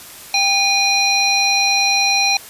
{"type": "harmonic tone with a mistuned harmonic", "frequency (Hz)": 817, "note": "G#5", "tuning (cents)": -29, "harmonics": [1, 3, 5, 7], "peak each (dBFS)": [-20, -17, -17, -22], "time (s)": [0.34, 2.37], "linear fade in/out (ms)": 2, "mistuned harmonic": 1, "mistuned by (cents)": -57, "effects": ["white hiss -37 dBFS RMS until 2.49 s", "resampled to 32000 Hz"]}